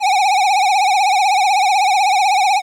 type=tone with vibrato; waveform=square; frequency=790 Hz; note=G5; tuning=13 cents sharp; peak=-12 dBFS; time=0-2.62 s; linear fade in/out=50 ms; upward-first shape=triangle; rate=16 Hz; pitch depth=150 cents each way; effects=low-pass 7000 Hz 12 dB/octave + 9-bit